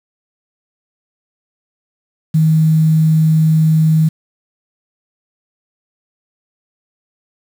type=tone with quantisation; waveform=sine; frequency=158 Hz; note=D#3; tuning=27 cents sharp; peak=-8 dBFS; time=2.34-4.09 s; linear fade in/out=10 ms; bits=6; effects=none